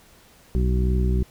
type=harmonic tone; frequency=62.5 Hz; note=B1; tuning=21 cents sharp; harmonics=1 / 2 / 3 / 4 / 5 / 6; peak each=-19 / -27 / -27 / -37 / -38 / -31 dBFS; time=0.55-1.23 s; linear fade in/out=0 ms; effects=pink hiss -53 dBFS RMS until 1.3 s